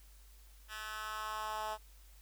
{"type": "tone with high-pass filter sweep", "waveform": "10% pulse", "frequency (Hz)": 215.7, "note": "A3", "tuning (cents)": -34, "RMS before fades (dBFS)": -41, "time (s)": [0.68, 1.78], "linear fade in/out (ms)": 50, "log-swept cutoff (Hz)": [1800, 740], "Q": 2.4, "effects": ["added 50 Hz sine -56 dBFS peak until 2.21 s", "white hiss -65 dBFS RMS until 2.21 s"]}